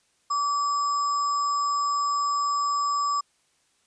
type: tone with sample-and-hold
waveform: sine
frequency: 1154 Hz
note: D6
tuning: 31 cents flat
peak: -22 dBFS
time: 0.3-3.21 s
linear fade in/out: 10 ms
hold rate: 6300 Hz
effects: white hiss -67 dBFS RMS until 3.86 s + resampled to 22050 Hz

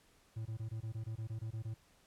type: tone bursts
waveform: triangle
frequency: 111 Hz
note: A2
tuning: 16 cents sharp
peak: -36 dBFS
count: 12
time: 0.36-1.743 s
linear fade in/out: 10 ms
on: 96 ms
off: 21 ms
effects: pink hiss -68 dBFS RMS until 2.06 s + low-pass 12000 Hz 12 dB/octave

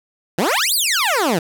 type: exponential two-way sweep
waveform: 15% pulse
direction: up then down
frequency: 152.1 to 4988 to 152.1 Hz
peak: -9 dBFS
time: 0.38-1.39 s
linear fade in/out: 5 ms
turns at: 0.74 s
effects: none

